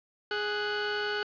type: tone pair together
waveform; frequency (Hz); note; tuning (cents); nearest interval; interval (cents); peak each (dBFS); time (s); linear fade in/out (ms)
sawtooth; 415.8 / 1480; G#4 / F#6; +2 / 0; octave + minor seventh; 2198; -28; 0.31-1.23; 2
effects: resampled to 11025 Hz + 8-bit